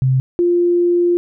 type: tone pair in turn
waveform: sine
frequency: 130.81 / 349.2 Hz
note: C3 / F4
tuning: 0 / 0 cents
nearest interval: octave + perfect fourth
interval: 1700 cents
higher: second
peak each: -11 dBFS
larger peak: neither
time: 0.02-0.2 / 0.39-1.17 s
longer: second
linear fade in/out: 0 ms
effects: none